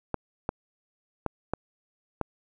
clicks, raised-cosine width 1 ms, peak -13 dBFS, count 5, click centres 0.143 / 0.491 / 1.263 / 1.536 / 2.213 s, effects none

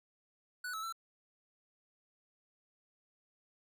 square tone with pitch steps, 1480 / 1303 / 1338 Hz, F#6 / E6 / E6, 0 / -20 / +25 cents, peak -39 dBFS, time 0.64-0.925 s, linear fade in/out 5 ms, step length 95 ms, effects none

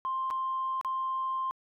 sine tone with dropouts, 1051 Hz, C6, 7 cents sharp, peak -28 dBFS, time 0.05-1.51 s, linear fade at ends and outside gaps 0 ms, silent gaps 0.303-0.309 / 0.812-0.848 s, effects tanh soft clip ceiling -24 dBFS

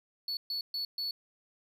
triangle tone bursts at uneven times, 4426 Hz, C#8, 3 cents flat, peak -31 dBFS, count 4, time 0.28-0.37 / 0.5-0.61 / 0.74-0.85 / 0.98-1.11 s, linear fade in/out 2 ms, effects none

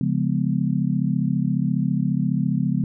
sine chord, C# dominant seventh, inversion none, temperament just, 138.59 / 173.24 / 207.9 / 249.5 Hz, C#3 / E#3 / G#3 / B3, 0 / -14 / +2 / +18 cents, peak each -24 / -23 / -25 / -26 dBFS, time 0.01-2.84 s, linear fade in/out 2 ms, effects none

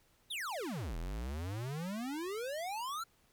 square exponential two-way sweep, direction down then up, 3964 to 38.89 to 1397 Hz, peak -38 dBFS, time 0.3-3.04 s, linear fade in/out 10 ms, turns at 0.97 s, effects pink hiss -70 dBFS RMS until 3.32 s

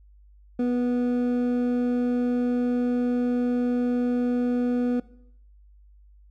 triangle tone pair together, 245.8 / 488.2 Hz, B3 / B4, -8 / -20 cents, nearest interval octave, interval 1188 cents, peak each -20 / -28 dBFS, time 0.59-5 s, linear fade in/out 5 ms, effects noise-tail reverb RT60 0.7 s tail -19 dB re dry + added 50 Hz sine -50 dBFS peak until 6.3 s

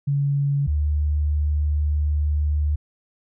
sine tone pair in turn, 141.3 / 74.46 Hz, C#3 / D2, +34 / +24 cents, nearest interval major seventh, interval 1110 cents, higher first, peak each -18 dBFS, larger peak neither, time 0.07-0.67 / 0.67-2.76 s, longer second, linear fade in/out 10 ms, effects none

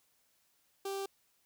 sawtooth tone with notch filter, 392 Hz, G4, in tune, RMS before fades -38 dBFS, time 0.85-1.06 s, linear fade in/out 5 ms, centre 1900 Hz, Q 1.4, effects white hiss -73 dBFS RMS until 1.45 s

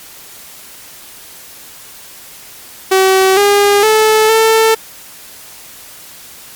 sawtooth tone with pitch steps, 380.5 / 406.1 / 435 / 445.1 Hz, F#4 / G#4 / A4 / A4, +48 / -39 / -20 / +20 cents, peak -3 dBFS, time 2.91-4.75 s, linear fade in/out 10 ms, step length 460 ms, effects white hiss -35 dBFS RMS until 6.55 s + MP3 96 kbps

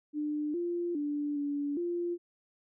sine tone with pitch steps, 298.8 / 347 / 292.4 / 287.3 / 347.3 Hz, D4 / F4 / D4 / D4 / F4, +30 / -11 / -7 / -38 / -10 cents, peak -30 dBFS, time 0.13-2.18 s, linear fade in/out 50 ms, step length 410 ms, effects none

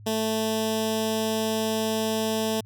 10% pulse tone with notch filter, 220 Hz, A3, in tune, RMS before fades -26 dBFS, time 0.06-2.61 s, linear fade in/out 10 ms, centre 1300 Hz, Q 0.86, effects added 105 Hz sine -43 dBFS peak until 2.65 s

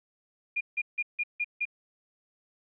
sine tone bursts, 2422 Hz, D#7, 47 cents flat, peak -26 dBFS, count 6, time 0.56-1.654 s, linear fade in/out 10 ms, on 49 ms, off 160 ms, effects none

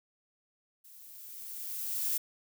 violet noise with level ramp, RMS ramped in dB -55 to -30 dBFS, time 0.84-2.18 s, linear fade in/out 10 ms, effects none

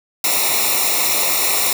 white noise with comb filter, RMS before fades -17 dBFS, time 0.24-1.73 s, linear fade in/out 2 ms, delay 0.63 ms, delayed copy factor -0.85, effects none

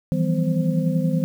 sine tone cluster, 162.3 / 172.9 / 195.5 / 250.8 / 523 Hz, E3 / F3 / G3 / B3 / C5, -27 / -17 / -4 / +27 / -1 cents, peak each -21 / -25 / -26 / -26 / -30 dBFS, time 0.12-1.24 s, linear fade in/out 0 ms, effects 8-bit

